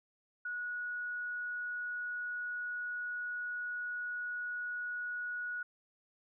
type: tone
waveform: sine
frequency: 1460 Hz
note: F#6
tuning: 24 cents flat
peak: -36 dBFS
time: 0.45-5.63 s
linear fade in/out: 5 ms
effects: none